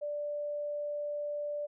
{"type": "tone", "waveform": "sine", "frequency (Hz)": 587.3, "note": "D5", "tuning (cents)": 0, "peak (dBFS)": -33, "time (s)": [0.01, 1.67], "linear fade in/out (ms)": 20, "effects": []}